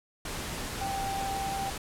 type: tone in noise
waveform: sine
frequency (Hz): 784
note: G5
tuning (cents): 0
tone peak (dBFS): -31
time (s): 0.81-1.7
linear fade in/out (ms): 5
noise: pink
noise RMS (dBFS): -36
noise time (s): 0.25-1.78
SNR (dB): +2
effects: low-pass 12000 Hz 12 dB/octave